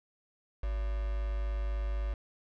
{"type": "tone with quantisation", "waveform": "sine", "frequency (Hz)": 51.91, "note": "G#1", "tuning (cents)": 0, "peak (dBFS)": -30, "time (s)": [0.63, 2.14], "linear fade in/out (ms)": 5, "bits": 7, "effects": ["low-pass 3000 Hz 12 dB/octave"]}